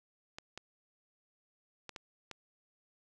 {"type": "clicks", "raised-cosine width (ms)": 0.2, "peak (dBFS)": -26, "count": 5, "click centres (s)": [0.385, 0.576, 1.893, 1.962, 2.313], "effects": []}